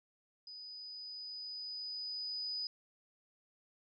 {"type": "tone with level ramp", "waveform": "sine", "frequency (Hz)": 4977, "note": "D#8", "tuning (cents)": 0, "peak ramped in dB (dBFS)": [-47, -36], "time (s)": [0.47, 2.67], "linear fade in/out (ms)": 2, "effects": []}